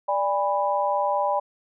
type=chord; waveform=sine; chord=G# diminished; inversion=second; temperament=equal with one note detuned; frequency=587.3 / 812.1 / 987.8 Hz; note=D5 / G#5 / B5; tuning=0 / -39 / 0 cents; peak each=-25 dBFS; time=0.08-1.4 s; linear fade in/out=10 ms; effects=none